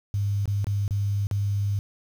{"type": "tone with dropouts", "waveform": "sine", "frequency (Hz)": 100.9, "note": "G#2", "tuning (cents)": -49, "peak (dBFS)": -22, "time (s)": [0.14, 1.79], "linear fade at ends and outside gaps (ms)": 0, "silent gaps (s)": [[0.456, 0.477], [0.644, 0.669], [0.879, 0.908], [1.27, 1.312]], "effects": ["8-bit"]}